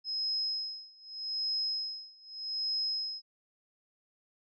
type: tone with tremolo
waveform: sine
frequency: 5120 Hz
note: D#8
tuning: 49 cents sharp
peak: -29 dBFS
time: 0.04-3.22 s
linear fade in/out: 50 ms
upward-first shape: sine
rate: 0.82 Hz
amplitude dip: 95%
effects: none